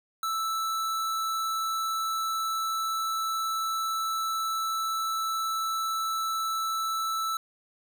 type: tone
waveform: square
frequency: 1318.5 Hz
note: E6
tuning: in tune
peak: -28 dBFS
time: 0.23-7.37 s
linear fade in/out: 2 ms
effects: none